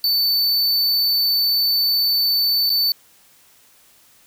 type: tone with dropouts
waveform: square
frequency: 4519 Hz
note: C#8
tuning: 33 cents sharp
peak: -16 dBFS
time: 0.04-2.92 s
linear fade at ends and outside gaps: 1 ms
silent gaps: 2.695-2.701 s
effects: white hiss -53 dBFS RMS until 4.26 s